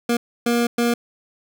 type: tone bursts at uneven times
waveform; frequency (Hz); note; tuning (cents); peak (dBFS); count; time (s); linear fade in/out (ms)
25% pulse; 237.2; A#3; +30; -13; 3; 0.09-0.17 / 0.46-0.67 / 0.78-0.94; 5
effects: none